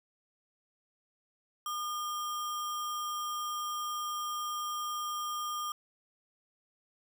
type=tone with sample-and-hold; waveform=sine; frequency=1211 Hz; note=D#6; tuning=47 cents flat; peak=-33 dBFS; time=1.66-5.72 s; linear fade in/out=2 ms; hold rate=4410 Hz; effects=none